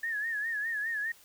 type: tone with vibrato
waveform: sine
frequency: 1760 Hz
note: A6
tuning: in tune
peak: -30 dBFS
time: 0.03-1.12 s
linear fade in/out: 5 ms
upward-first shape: sine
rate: 4.9 Hz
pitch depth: 100 cents each way
effects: white hiss -58 dBFS RMS until 1.24 s